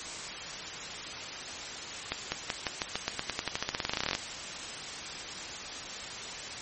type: accelerating click train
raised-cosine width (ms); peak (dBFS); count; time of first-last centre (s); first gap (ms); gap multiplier
0.2; -11; 27; 2.12-4.151; 200; 0.91
effects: white hiss -39 dBFS RMS until 6.61 s + MP3 32 kbps